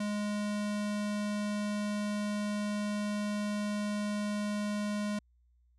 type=tone; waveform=square; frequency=207.7 Hz; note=G#3; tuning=in tune; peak=-32 dBFS; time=0-5.19 s; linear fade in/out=5 ms; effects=added 60 Hz sine -64 dBFS peak until 5.78 s + resampled to 24000 Hz